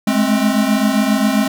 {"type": "tone cluster", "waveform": "square", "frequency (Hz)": [208.2, 215.8, 264.1], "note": ["G#3", "A3", "C4"], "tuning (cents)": [5, -33, 16], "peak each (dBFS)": -18, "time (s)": [0.07, 1.48], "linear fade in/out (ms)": 5, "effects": []}